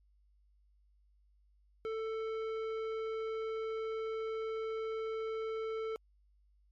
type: tone with tanh clipping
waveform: sine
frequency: 443 Hz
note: A4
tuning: 12 cents sharp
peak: -37 dBFS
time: 1.85-5.96 s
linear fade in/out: 0 ms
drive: 13 dB
effects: added 50 Hz sine -65 dBFS peak until 6.71 s + MP3 64 kbps